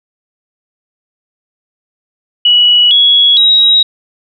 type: tone with pitch steps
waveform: sine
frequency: 2932 / 3349 / 3824 Hz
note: F#7 / G#7 / A#7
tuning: -16 / +14 / +43 cents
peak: -4 dBFS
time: 2.45-3.83 s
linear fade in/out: 5 ms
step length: 460 ms
effects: none